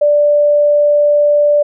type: tone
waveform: sine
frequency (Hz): 587.3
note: D5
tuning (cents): 0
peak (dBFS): -7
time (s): 0.01-1.63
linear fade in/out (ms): 10
effects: none